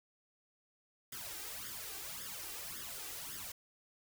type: noise with flanger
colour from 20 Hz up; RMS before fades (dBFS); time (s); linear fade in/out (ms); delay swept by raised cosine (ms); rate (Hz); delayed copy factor
white; -45; 1.12-3.52; 5; 0.59 to 2.59; 1.8; +0.8
effects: none